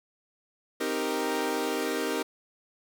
sawtooth chord, C minor seventh, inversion none, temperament equal, 261.6 / 311.1 / 392 / 466.2 Hz, C4 / Eb4 / G4 / Bb4, 0 / 0 / 0 / 0 cents, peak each -31 / -29 / -29 / -28 dBFS, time 0.8-2.23 s, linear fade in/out 10 ms, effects none

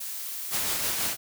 blue noise, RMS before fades -35 dBFS, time 0-0.65 s, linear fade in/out 10 ms
white noise with tremolo, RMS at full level -27 dBFS, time 0.5-1.17 s, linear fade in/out 50 ms, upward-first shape sine, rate 6 Hz, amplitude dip 30%
effects none

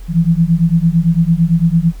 sine beating tone pair, 162.7 / 171.6 Hz, E3 / F3, -22 / -30 cents, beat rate 8.9 Hz, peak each -12 dBFS, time 0.08-1.93 s, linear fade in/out 50 ms, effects added 41 Hz sine -27 dBFS peak until 2 s + pink hiss -46 dBFS RMS until 2 s

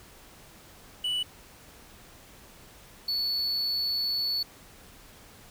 triangle tone pair in turn, 2960 / 4435 Hz, F#7 / C#8, 0 / 0 cents, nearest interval perfect fifth, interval 700 cents, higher second, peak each -25 dBFS, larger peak neither, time 1.04-1.23 / 3.08-4.43 s, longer second, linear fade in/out 5 ms, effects pink hiss -52 dBFS RMS until 5.5 s

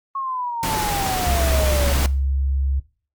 sine exponential sweep, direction down, 1100 to 554 Hz, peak -23 dBFS, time 0.15-1.93 s, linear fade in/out 5 ms
pink noise, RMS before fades -24 dBFS, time 0.63-2.06 s, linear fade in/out 0 ms
sine tone, 68 Hz, C#2, 33 cents flat, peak -18 dBFS, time 1.26-2.8 s, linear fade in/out 10 ms
effects noise-tail reverb RT60 0.4 s tail -19 dB re dry + Opus 48 kbps

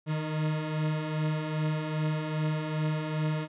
40% pulse beating tone pair, 152.8 / 155.3 Hz, D#3 / D#3, -31 / -3 cents, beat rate 2.5 Hz, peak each -34 / -28 dBFS, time 0.06-3.48 s, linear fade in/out 50 ms, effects resampled to 8000 Hz

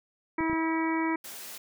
harmonic tone, 323.7 Hz, E4, 31 cents flat, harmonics 1 / 2 / 3 / 4 / 5 / 6 / 7, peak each -27 / -42 / -32 / -40 / -42 / -37 / -37 dBFS, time 0.38-1.16 s, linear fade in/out 5 ms
clicks, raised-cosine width 3 ms, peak -26 dBFS, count 3, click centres 0.407 / 0.498 / 0.531 s
white high-pass noise, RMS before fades -42 dBFS, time 1.24-1.58 s, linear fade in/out 5 ms, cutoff 180 Hz, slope 12 dB/octave
effects none

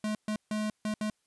square tone bursts at uneven times, 213.4 Hz, G#3, 47 cents sharp, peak -30 dBFS, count 5, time 0.04-0.15 / 0.28-0.36 / 0.51-0.7 / 0.85-0.94 / 1.01-1.1 s, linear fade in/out 2 ms, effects white hiss -75 dBFS RMS until 1.26 s + resampled to 24000 Hz

